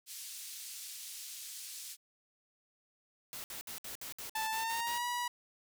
white band-pass noise, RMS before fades -46 dBFS, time 0.06-1.97 s, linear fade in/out 50 ms, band 3500 to 11000 Hz, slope 12 dB/octave
white noise bursts, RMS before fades -44 dBFS, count 10, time 3.33-4.979 s, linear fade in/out 0 ms, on 110 ms, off 61 ms
sawtooth tone with pitch glide, 880 to 970.8 Hz, A5 to B5, 0 to -30 cents, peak -30 dBFS, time 4.35-5.28 s, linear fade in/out 5 ms, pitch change +170 cents, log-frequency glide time 4.51-5.05 s
effects none

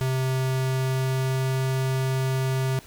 square tone with pitch glide, 130.81 to 131.72 Hz, C3 to C3, 0 to +12 cents, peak -23 dBFS, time 0.01-2.79 s, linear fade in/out 0 ms, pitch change +12 cents, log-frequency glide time 0.31-1.64 s, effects pink hiss -48 dBFS RMS until 2.86 s

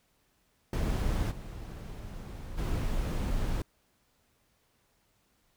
brown noise with level steps, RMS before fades -29 / -41 / -31 dBFS, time 0.73-3.62 s, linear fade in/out 2 ms, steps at 1.3 / 2.57 s, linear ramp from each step 20 ms, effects pink hiss -71 dBFS RMS until 5.56 s

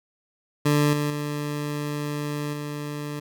20% pulse tone with level steps, 147.3 Hz, D3, 6 cents sharp, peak -13 / -18 / -22 / -25 dBFS, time 0.65-3.2 s, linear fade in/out 10 ms, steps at 0.93 / 1.1 / 2.53 s, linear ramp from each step 5 ms, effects none

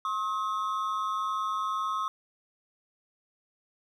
triangle ring-modulated tone, 1174.7 Hz, D6, in tune, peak -23 dBFS, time 0.05-2.08 s, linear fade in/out 0 ms, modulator 101 Hz, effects none

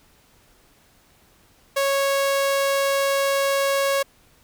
sawtooth tone, 552 Hz, C#5, 7 cents flat, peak -15 dBFS, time 1.76-4.03 s, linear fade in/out 10 ms, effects pink hiss -57 dBFS RMS until 4.43 s

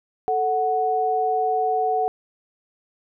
sine tone pair together, 440 / 740 Hz, A4 / F#5, 0 / 0 cents, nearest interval major sixth, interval 900 cents, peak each -24 / -20 dBFS, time 0.28-2.08 s, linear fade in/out 0 ms, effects none

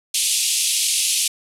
white band-pass noise, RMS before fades -20 dBFS, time 0.14-1.28 s, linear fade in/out 5 ms, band 2500 to 11000 Hz, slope 48 dB/octave, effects none

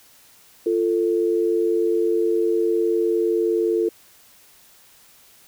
sine tone pair together, 345.5 / 445.2 Hz, F4 / A4, -19 / +20 cents, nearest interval major third, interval 439 cents, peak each -20 dBFS, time 0.66-3.89 s, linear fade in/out 5 ms, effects white hiss -52 dBFS RMS until 5.47 s

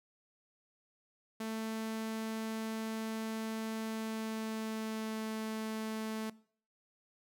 sawtooth tone with pitch glide, 221.5 to 219.3 Hz, A3 to A3, +12 to -6 cents, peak -33 dBFS, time 1.4-6.3 s, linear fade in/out 5 ms, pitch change -18 cents, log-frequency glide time 3.85-5.2 s, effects noise-tail reverb RT60 0.5 s tail -20 dB re dry

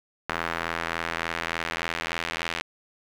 sawtooth tone with band-pass filter sweep, 83.4 Hz, E2, 21 cents sharp, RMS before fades -31 dBFS, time 0.29-2.62 s, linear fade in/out 5 ms, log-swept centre 1500 to 2500 Hz, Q 1.3, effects 8-bit

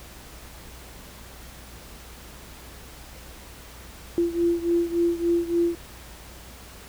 sine beating tone pair, 340.8 / 344.3 Hz, F4 / F4, -42 / -25 cents, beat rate 3.5 Hz, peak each -22 / -25 dBFS, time 4.18-5.75 s, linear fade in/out 0 ms, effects added 60 Hz sine -46 dBFS peak until 6.88 s + pink hiss -45 dBFS RMS until 6.88 s

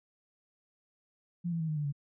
sine tone with pitch steps, 173.1 / 166.53 / 160.21 / 154.13 / 148.27 / 142.65 Hz, F3 / E3 / E3 / D#3 / D3 / C#3, -15 / +18 / -49 / -16 / +17 / +50 cents, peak -30 dBFS, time 1.44-1.926 s, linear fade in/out 20 ms, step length 81 ms, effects none

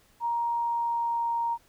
sine tone with pitch glide, 939 to 933.1 Hz, A#5 to A#5, +12 to +1 cents, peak -25 dBFS, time 0.2-1.58 s, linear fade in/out 50 ms, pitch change -11 cents, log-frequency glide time 0.56-1.31 s, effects pink hiss -62 dBFS RMS until 1.68 s

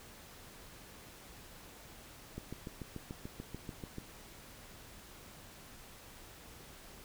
click train, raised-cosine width 3 ms, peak -29 dBFS, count 12, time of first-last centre 2.38-3.983 s, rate 6.86 Hz, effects pink hiss -54 dBFS RMS until 7.04 s

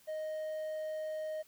triangle tone, 622.3 Hz, D#5, in tune, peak -34 dBFS, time 0.07-1.43 s, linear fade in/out 20 ms, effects white hiss -64 dBFS RMS until 1.47 s

